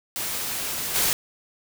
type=noise with level steps; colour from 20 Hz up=white; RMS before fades=-29 / -22 dBFS; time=0.16-1.13 s; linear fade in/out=0 ms; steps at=0.94 s; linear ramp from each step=20 ms; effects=none